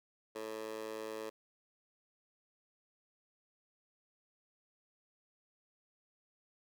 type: tone with high-pass filter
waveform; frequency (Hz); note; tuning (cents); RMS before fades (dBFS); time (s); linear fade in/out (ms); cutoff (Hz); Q
15% pulse; 109.6; A2; -6; -43; 0.35-1.3; 10; 490; 2.7
effects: none